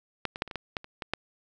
clicks, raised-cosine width 0.3 ms, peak -12 / -20 / -10 / -27 / -22 / -17 / -14 / -28 / -18 / -11 dBFS, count 10, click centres 0.253 / 0.359 / 0.421 / 0.477 / 0.512 / 0.557 / 0.768 / 0.844 / 1.022 / 1.136 s, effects none

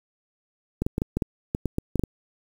clicks, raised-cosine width 3 ms, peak -11 dBFS, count 12, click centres 0.82 / 0.865 / 0.981 / 1.019 / 1.17 / 1.222 / 1.549 / 1.657 / 1.784 / 1.957 / 1.995 / 2.037 s, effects 7-bit

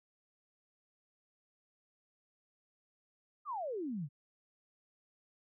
sine exponential sweep, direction down, 1266 to 130.81 Hz, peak -36 dBFS, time 3.45-4.09 s, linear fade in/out 50 ms, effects none

